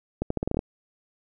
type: accelerating click train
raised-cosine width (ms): 2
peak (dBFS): -12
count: 9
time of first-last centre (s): 0.22-0.591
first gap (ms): 84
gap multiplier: 0.82
effects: none